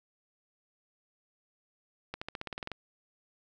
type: accelerating click train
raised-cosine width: 0.3 ms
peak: -21 dBFS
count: 11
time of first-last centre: 2.14-2.717 s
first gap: 75 ms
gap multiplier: 0.94
effects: none